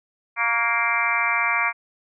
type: harmonic tone with a mistuned harmonic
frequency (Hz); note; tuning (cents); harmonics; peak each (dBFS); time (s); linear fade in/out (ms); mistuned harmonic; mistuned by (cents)
234; A#3; +7; 3 / 4 / 5 / 6 / 7 / 8 / 9 / 10; -32 / -28 / -26 / -29 / -29 / -33 / -25 / -24; 0.36-1.73; 50; 5; -36
effects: none